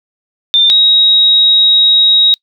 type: tone pair in turn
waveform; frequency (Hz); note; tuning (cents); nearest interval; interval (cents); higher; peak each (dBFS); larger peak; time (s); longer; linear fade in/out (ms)
sine; 3591 / 3798; A7 / A#7; +35 / +32; minor second; 97; second; -5; neither; 0.54-0.7 / 0.7-2.34; second; 0
effects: noise-tail reverb RT60 0.1 s tail -26 dB re dry